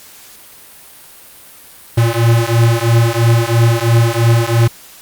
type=beating tone pair; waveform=square; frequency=114.8 / 117.8 Hz; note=A#2 / A#2; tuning=-26 / +19 cents; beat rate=3 Hz; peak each=-13 dBFS; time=1.97-4.68 s; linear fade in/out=10 ms; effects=white hiss -39 dBFS RMS until 5.01 s + Opus 48 kbps